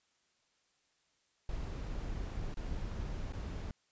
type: noise with dropouts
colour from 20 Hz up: brown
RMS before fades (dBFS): -39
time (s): 1.49-3.71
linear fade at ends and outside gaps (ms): 2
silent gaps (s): 2.542-2.57 / 3.324-3.333
effects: white hiss -75 dBFS RMS until 3.91 s + resampled to 16000 Hz